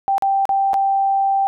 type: tone with dropouts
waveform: sine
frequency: 784 Hz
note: G5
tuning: in tune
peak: -14 dBFS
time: 0.08-1.47 s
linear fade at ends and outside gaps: 0 ms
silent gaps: 0.181-0.223 / 0.454-0.492 / 0.733-0.741 s
effects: none